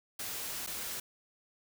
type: noise with dropouts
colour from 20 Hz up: white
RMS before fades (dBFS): -39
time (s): 0.19-1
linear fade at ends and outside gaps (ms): 5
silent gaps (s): 0.665-0.671
effects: none